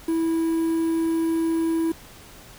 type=tone with quantisation; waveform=triangle; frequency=327.7 Hz; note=E4; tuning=10 cents flat; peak=-18 dBFS; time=0.08-1.92 s; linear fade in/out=5 ms; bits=7; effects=pink hiss -46 dBFS RMS until 2.58 s